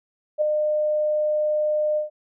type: tone with ADSR envelope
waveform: sine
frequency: 606 Hz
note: D#5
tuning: 46 cents flat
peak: -15 dBFS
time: 0.38-2.1 s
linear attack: 35 ms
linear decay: 4 ms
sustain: -4 dB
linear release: 130 ms
effects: none